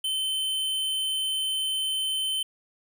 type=tone; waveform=square; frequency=3074 Hz; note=G7; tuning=35 cents flat; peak=-26 dBFS; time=0.04-2.43 s; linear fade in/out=5 ms; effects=none